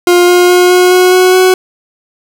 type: tone with pitch steps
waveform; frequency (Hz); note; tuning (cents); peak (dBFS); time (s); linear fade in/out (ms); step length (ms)
40% pulse; 353.4 / 356.3 / 359.2 / 362.1 / 365 / 368 / 371; F4 / F4 / F4 / F#4 / F#4 / F#4 / F#4; +21 / +35 / +49 / -37 / -24 / -9 / +5; -3; 0.07-1.54; 2; 210
effects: none